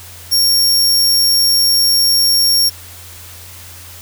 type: tone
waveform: sawtooth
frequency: 5530 Hz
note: F8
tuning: 18 cents flat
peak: -7 dBFS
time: 0.31-2.7 s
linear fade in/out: 20 ms
effects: added 88 Hz sine -38 dBFS peak until 4.01 s + white hiss -36 dBFS RMS until 4.01 s